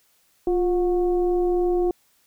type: tone with frequency modulation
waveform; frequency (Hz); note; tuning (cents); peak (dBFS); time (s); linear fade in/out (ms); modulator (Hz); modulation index
sine; 352.4; F4; +16; -18; 0.47-1.91; 2; 374; 0.51
effects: white hiss -63 dBFS RMS until 2.26 s